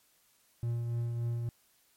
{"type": "tone with tremolo", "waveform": "triangle", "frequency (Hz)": 118, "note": "A#2", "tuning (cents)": 22, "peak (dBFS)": -27, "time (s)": [0.63, 1.49], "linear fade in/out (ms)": 0, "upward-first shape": "triangle", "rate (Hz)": 3.5, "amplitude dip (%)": 35, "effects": ["white hiss -68 dBFS RMS until 1.96 s", "MP3 64 kbps"]}